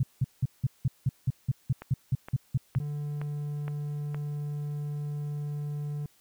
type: tone bursts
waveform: sine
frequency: 130 Hz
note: C3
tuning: 11 cents flat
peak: -21 dBFS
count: 14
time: 0-2.788 s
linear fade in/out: 5 ms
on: 32 ms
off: 180 ms
type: click train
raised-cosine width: 0.5 ms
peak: -25 dBFS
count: 6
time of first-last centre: 1.82-4.146 s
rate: 2.15 Hz
type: tone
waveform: triangle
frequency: 146.83 Hz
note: D3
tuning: in tune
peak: -29 dBFS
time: 2.8-6.06 s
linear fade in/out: 2 ms
effects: white hiss -64 dBFS RMS until 6.2 s